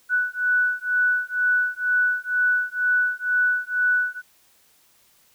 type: beating tone pair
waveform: sine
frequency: 1482 / 1484.1 Hz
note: F#6 / F#6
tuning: +2 / +5 cents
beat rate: 2.1 Hz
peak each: -22 dBFS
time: 0.09-4.22 s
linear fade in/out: 50 ms
effects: white hiss -59 dBFS RMS until 5.34 s